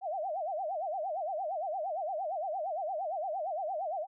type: tone with vibrato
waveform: sine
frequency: 691 Hz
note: F5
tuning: 19 cents flat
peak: -32 dBFS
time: 0.01-4.07 s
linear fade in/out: 50 ms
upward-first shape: sine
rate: 8.7 Hz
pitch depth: 240 cents each way
effects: none

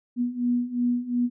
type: beating tone pair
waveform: sine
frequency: 241.7 / 244.5 Hz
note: B3 / B3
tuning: -37 / -17 cents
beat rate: 2.8 Hz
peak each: -27 / -24 dBFS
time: 0.16-1.3 s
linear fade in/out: 50 ms
effects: none

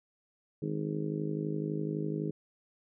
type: harmonic tone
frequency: 51.91 Hz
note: G#1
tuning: in tune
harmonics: 3 / 4 / 5 / 6 / 7 / 8 / 9 / 10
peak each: -35 / -39 / -44 / -37 / -49 / -38 / -51 / -52 dBFS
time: 0.62-2.31 s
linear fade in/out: 5 ms
effects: none

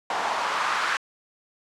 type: noise with band-pass filter sweep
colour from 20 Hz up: white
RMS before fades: -26 dBFS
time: 0.1-0.97 s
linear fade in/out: 2 ms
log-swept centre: 800 to 1400 Hz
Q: 2.3
effects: low-pass 7000 Hz 12 dB/octave

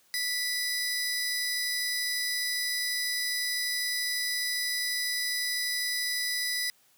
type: tone pair together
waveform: sawtooth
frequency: 1975.5 / 4986 Hz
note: B6 / D#8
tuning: 0 / +3 cents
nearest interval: octave + major third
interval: 1603 cents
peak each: -28 dBFS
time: 0.14-6.7 s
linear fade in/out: 0 ms
effects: white hiss -64 dBFS RMS until 6.97 s + high-pass 60 Hz 12 dB/octave

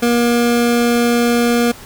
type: tone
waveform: 25% pulse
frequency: 237.9 Hz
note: A#3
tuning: 35 cents sharp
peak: -8 dBFS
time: 0.02-1.72 s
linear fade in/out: 10 ms
effects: pink hiss -37 dBFS RMS until 1.85 s

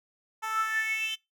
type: tone with high-pass filter sweep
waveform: 10% pulse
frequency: 439.7 Hz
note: A4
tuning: 1 cent flat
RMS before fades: -30 dBFS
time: 0.42-1.16 s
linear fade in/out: 20 ms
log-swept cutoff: 1000 to 3200 Hz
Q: 9.7
effects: noise-tail reverb RT60 0.2 s tail -23 dB re dry

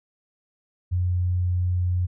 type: tone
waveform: sine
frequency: 89.7 Hz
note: F2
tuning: 47 cents sharp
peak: -20 dBFS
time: 0.91-2.07 s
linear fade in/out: 20 ms
effects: none

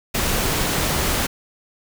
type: noise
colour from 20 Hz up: pink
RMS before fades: -21 dBFS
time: 0.14-1.27 s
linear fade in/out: 10 ms
effects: none

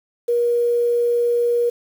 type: tone with quantisation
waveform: sine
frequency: 476.8 Hz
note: A#4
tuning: 39 cents sharp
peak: -15 dBFS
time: 0.28-1.7 s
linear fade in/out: 10 ms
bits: 7
effects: none

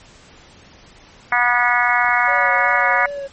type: harmonic tone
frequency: 243.1 Hz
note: B3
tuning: 27 cents flat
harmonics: 3 / 4 / 5 / 6 / 7 / 8 / 9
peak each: -21 / -21 / -21 / -21 / -21 / -21 / -21 dBFS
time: 1.32-3.06 s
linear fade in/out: 2 ms
type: clicks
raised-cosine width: 2 ms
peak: -26 / -31 / -31 dBFS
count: 3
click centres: 1.327 / 2.046 / 2.09 s
type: tone with vibrato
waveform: triangle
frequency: 561 Hz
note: C#5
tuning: 21 cents sharp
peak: -23 dBFS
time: 2.27-3.28 s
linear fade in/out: 20 ms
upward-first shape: sine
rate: 2.7 Hz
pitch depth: 38 cents each way
effects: pink hiss -46 dBFS RMS until 3.32 s + MP3 32 kbps

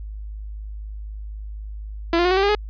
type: tone with pitch steps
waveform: sawtooth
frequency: 336.2 / 348.9 / 362 / 375.6 / 389.8 / 404.5 / 419.7 Hz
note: E4 / F4 / F#4 / F#4 / G4 / G#4 / G#4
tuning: +34 / -2 / -38 / +26 / -10 / -46 / +18 cents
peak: -12 dBFS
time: 2.13-2.55 s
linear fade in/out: 2 ms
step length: 60 ms
effects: added 52 Hz sine -30 dBFS peak until 2.69 s + resampled to 11025 Hz

